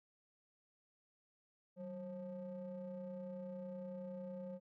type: ring-modulated tone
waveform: triangle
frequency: 173.8 Hz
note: F3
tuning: 8 cents flat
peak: -39 dBFS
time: 1.76-4.6 s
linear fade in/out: 50 ms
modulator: 363 Hz
effects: none